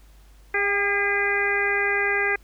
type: harmonic tone with a mistuned harmonic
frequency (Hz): 404.5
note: G#4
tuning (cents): -46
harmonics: 1 / 2 / 3 / 4 / 5 / 6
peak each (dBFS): -27 / -31 / -33 / -25 / -24 / -30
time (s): 0.54-2.36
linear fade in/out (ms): 5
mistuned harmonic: 2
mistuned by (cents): -30
effects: added 50 Hz sine -48 dBFS peak until 2.43 s + pink hiss -59 dBFS RMS until 2.43 s